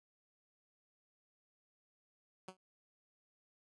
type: tone with exponential decay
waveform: 10% pulse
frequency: 186.8 Hz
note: F#3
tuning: 17 cents sharp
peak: -35 dBFS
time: 2.48-2.57 s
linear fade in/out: 2 ms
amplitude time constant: 19 ms
effects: high-pass 100 Hz 12 dB/octave + resampled to 24000 Hz